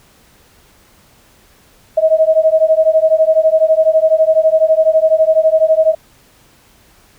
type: beating tone pair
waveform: sine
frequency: 630 / 642 Hz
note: D#5 / E5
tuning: +21 / -46 cents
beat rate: 12 Hz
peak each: -11 dBFS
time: 1.97-5.95 s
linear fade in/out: 10 ms
effects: pink hiss -49 dBFS RMS until 7.18 s